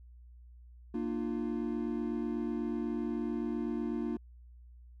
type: chord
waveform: triangle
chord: Bb major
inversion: none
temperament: equal with one note detuned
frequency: 233.1 / 300.9 / 349.2 Hz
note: Bb3 / D4 / F4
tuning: 0 / +42 / 0 cents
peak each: -33 / -35 / -36 dBFS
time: 0.94-4.17 s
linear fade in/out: 5 ms
effects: added 60 Hz sine -51 dBFS peak until 5 s